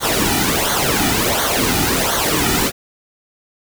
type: noise with flanger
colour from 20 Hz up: pink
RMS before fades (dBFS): -17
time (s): 0-2.72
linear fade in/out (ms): 50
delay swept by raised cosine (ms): 0.39 to 1.89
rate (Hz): 1.4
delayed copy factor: -0.7
effects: none